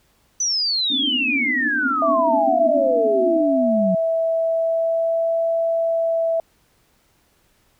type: exponential sweep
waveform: sine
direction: down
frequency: 6080 to 180.7 Hz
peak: -18 dBFS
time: 0.4-3.95 s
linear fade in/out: 5 ms
type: band-pass noise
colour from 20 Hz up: white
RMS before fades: -27 dBFS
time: 0.9-3.42 s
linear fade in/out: 5 ms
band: 240 to 300 Hz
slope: 96 dB/octave
type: tone with vibrato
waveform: sine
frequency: 659.3 Hz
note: E5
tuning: in tune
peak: -17 dBFS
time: 2.02-6.4 s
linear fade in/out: 2 ms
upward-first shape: sine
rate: 0.35 Hz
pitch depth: 9 cents each way
effects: pink hiss -61 dBFS RMS until 7.79 s

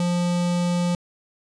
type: tone with notch filter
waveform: square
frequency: 175.5 Hz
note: F3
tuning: 9 cents sharp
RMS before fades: -22 dBFS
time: 0-0.95 s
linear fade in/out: 2 ms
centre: 1700 Hz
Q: 1.9
effects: resampled to 22050 Hz

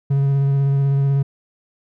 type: tone with vibrato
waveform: triangle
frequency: 138.59 Hz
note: C#3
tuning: in tune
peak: -12 dBFS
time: 0.1-1.23 s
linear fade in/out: 10 ms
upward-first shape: square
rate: 16 Hz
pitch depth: 12 cents each way
effects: none

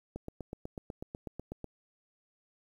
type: click train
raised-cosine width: 2 ms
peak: -26 dBFS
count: 13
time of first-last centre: 0.16-1.643 s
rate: 8.09 Hz
effects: 10-bit

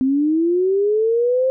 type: linear sweep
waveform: sine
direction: up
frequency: 256.7 to 528 Hz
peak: -14 dBFS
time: 0.01-1.5 s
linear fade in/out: 0 ms
effects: none

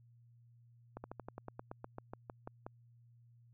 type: slowing click train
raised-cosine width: 1 ms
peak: -30 dBFS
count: 15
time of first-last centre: 0.97-2.665 s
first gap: 70 ms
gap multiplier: 1.08
effects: added 118 Hz sine -61 dBFS peak until 3.53 s

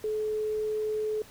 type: tone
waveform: sine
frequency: 429.6 Hz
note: A4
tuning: 41 cents flat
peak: -27 dBFS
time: 0.04-1.22 s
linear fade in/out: 2 ms
effects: pink hiss -52 dBFS RMS until 1.3 s

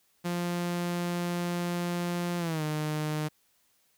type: tone with pitch glide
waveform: sawtooth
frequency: 174.61 to 152.89 Hz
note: F3 to D#3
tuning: 0 to -30 cents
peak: -25 dBFS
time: 0.24-3.29 s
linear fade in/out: 20 ms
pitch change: -230 cents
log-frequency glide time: 2.38-2.63 s
effects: white hiss -69 dBFS RMS until 3.97 s

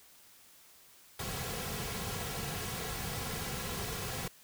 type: noise with comb filter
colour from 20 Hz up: pink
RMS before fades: -38 dBFS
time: 1.19-4.28 s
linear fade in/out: 5 ms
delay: 3.3 ms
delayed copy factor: -0.6
effects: white hiss -59 dBFS RMS until 4.43 s

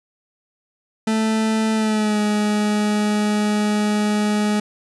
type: tone with pitch glide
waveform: 40% pulse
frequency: 220 to 209.7 Hz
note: A3 to G#3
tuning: 0 to +17 cents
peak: -16 dBFS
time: 1.07-4.6 s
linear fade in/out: 5 ms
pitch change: -83 cents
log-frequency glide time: 1.74-2.19 s
effects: resampled to 24000 Hz

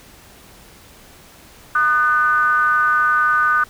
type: ring-modulated tone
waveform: triangle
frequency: 138.1 Hz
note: C#3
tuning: 6 cents flat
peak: -8 dBFS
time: 1.75-3.64 s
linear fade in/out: 5 ms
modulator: 1360 Hz
effects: pink hiss -45 dBFS RMS until 3.69 s

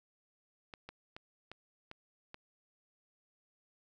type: clicks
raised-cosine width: 0.3 ms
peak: -30 dBFS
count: 6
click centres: 0.738 / 0.89 / 1.165 / 1.516 / 1.914 / 2.344 s
effects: none

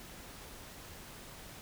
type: silence
effects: pink hiss -50 dBFS RMS until 1.61 s

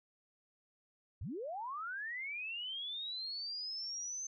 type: linear sweep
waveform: sine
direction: up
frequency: 59.3 to 6272 Hz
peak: -39 dBFS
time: 1.21-4.27 s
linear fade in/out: 5 ms
effects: none

